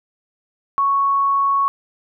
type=tone; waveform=sine; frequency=1108.7 Hz; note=C#6; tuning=in tune; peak=-14 dBFS; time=0.78-1.68 s; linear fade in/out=0 ms; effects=none